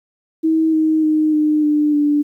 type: tone with pitch steps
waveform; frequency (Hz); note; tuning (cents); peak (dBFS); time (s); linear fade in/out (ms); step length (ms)
sine; 320 / 314.5 / 309.1 / 303.8 / 298.6 / 293.4; D#4 / D#4 / D#4 / D#4 / D4 / D4; +49 / +19 / -11 / -41 / +29 / -2; -12; 0.43-2.23; 20; 300
effects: 9-bit